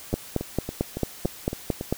two click trains, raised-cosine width 2 ms, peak -9 / -16 dBFS, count 9 / 7, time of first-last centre 0.14-1.926 / 0.13-1.811 s, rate 4.48 / 3.57 Hz, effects white hiss -43 dBFS RMS until 1.97 s

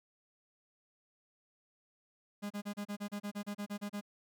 45% pulse tone bursts, 204.8 Hz, G#3, 24 cents flat, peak -37 dBFS, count 14, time 2.42-4.012 s, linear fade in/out 20 ms, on 84 ms, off 32 ms, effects none

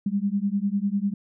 sine beating tone pair, 196 / 206 Hz, G3 / G#3, 0 / -14 cents, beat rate 10 Hz, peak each -25 dBFS, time 0.06-1.14 s, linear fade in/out 5 ms, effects none

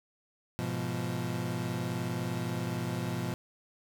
30% pulse chord, F diminished, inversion first, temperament equal with one note detuned, 103.83 / 123.47 / 173.91 Hz, Ab2 / Cb3 / F3, 0 / 0 / -7 cents, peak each -37 / -32 / -33 dBFS, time 0.59-3.34 s, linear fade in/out 0 ms, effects none

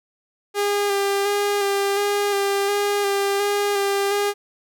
sawtooth tone with vibrato, 402.8 Hz, G4, 47 cents sharp, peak -15 dBFS, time 0.54-4.34 s, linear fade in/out 50 ms, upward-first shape square, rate 1.4 Hz, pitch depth 20 cents each way, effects none

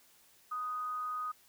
sine tone with amplitude modulation, 1244.5 Hz, D#6, in tune, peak -33 dBFS, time 0.51-1.32 s, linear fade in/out 10 ms, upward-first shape sine, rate 247 Hz, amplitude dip 30%, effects white hiss -64 dBFS RMS until 1.48 s

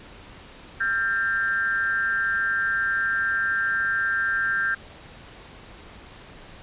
sine tone with amplitude modulation, 1587 Hz, G6, 21 cents sharp, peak -17 dBFS, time 0.8-4.75 s, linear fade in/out 10 ms, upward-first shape sine, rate 213 Hz, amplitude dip 90%, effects pink hiss -45 dBFS RMS until 6.62 s + resampled to 8000 Hz

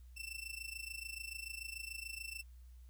sawtooth tone with amplitude modulation, 2678 Hz, E7, 27 cents sharp, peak -37 dBFS, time 0.16-2.43 s, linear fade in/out 20 ms, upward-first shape sine, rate 26.9 Hz, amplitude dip 85%, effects added 61 Hz sine -53 dBFS peak until 2.89 s + white hiss -75 dBFS RMS until 2.89 s

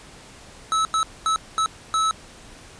square tone bursts at uneven times, 1300 Hz, E6, 24 cents flat, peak -19 dBFS, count 5, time 0.72-0.85 / 0.94-1.03 / 1.26-1.36 / 1.58-1.66 / 1.94-2.11 s, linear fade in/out 0 ms, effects pink hiss -45 dBFS RMS until 2.79 s + resampled to 22050 Hz

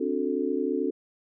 sine chord, D dominant seventh, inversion third, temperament just, 264.3 / 293.7 / 367.1 / 440.5 Hz, C4 / D4 / F#4 / A4, +18 / 0 / -14 / +2 cents, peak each -30 dBFS, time 0-0.91 s, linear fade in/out 10 ms, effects none

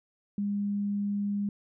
sine tone, 203 Hz, G#3, 39 cents flat, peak -27 dBFS, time 0.38-1.49 s, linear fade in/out 2 ms, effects none

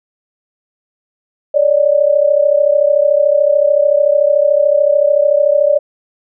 sine tone pair together, 565.4 / 599 Hz, C#5 / D5, +34 / +34 cents, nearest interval minor second, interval 100 cents, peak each -11 dBFS, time 1.54-5.79 s, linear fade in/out 10 ms, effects none

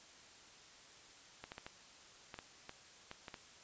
clicks, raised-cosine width 0.3 ms, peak -30 dBFS, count 10, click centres 1.44 / 1.519 / 1.581 / 1.665 / 2.342 / 2.389 / 2.694 / 3.114 / 3.282 / 3.342 s, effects white hiss -59 dBFS RMS until 3.63 s + resampled to 16000 Hz

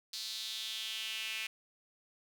sawtooth tone with high-pass filter sweep, 220 Hz, A3, in tune, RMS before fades -40 dBFS, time 0.13-1.47 s, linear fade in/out 5 ms, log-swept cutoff 4300 to 2500 Hz, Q 4.2, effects none

